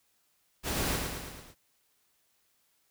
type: noise with echo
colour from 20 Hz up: pink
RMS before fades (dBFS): -32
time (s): 0.63-1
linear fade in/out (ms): 50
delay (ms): 110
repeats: 5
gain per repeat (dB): -4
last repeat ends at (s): 1.55
effects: white hiss -72 dBFS RMS until 2.9 s